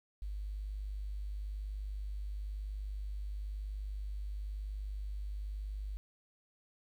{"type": "tone with quantisation", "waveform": "sine", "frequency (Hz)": 50.5, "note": "G#1", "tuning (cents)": -48, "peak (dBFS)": -37, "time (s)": [0.22, 5.97], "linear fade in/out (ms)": 0, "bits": 11, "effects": []}